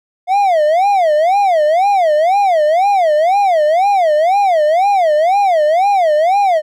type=tone with vibrato; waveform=triangle; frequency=698.5 Hz; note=F5; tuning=in tune; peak=-7 dBFS; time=0.27-6.62 s; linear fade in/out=50 ms; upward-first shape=sine; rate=2 Hz; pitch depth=270 cents each way; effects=none